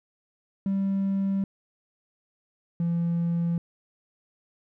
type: tone pair in turn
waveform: triangle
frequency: 195.2 / 170.01 Hz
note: G3 / F3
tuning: -7 / -46 cents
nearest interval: major second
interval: 239 cents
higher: first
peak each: -20 dBFS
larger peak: neither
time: 0.66-1.44 / 2.8-3.58 s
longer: neither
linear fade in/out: 2 ms
effects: tanh soft clip ceiling -18 dBFS